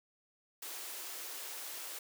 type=high-pass noise; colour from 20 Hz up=white; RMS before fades=-44 dBFS; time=0.62-1.99 s; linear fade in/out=5 ms; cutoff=300 Hz; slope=96 dB/octave; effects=none